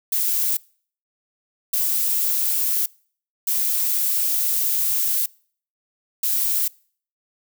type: noise bursts at uneven times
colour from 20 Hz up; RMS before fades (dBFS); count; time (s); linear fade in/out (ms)
violet; -21; 4; 0.12-0.57 / 1.73-2.86 / 3.47-5.26 / 6.23-6.68; 5
effects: noise-tail reverb RT60 0.5 s tail -25 dB re dry